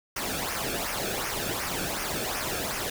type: noise with flanger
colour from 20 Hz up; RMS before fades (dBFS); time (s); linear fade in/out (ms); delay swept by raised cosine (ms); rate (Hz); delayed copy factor
pink; -31; 0.16-2.9; 5; 0.25 to 1.03; 2.7; -0.65
effects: none